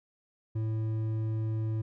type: tone with hard clipping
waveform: triangle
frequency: 110.1 Hz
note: A2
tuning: 2 cents sharp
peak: -30 dBFS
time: 0.55-1.82 s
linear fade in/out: 10 ms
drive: 10 dB
effects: none